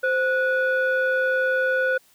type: tone pair together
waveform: sine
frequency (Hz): 519.7 / 1469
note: C5 / F#6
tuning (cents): -12 / -13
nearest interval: octave + tritone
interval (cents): 1799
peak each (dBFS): -20 / -20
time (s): 0.03-1.98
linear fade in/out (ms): 10
effects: tanh soft clip ceiling -15 dBFS + white hiss -58 dBFS RMS until 2.14 s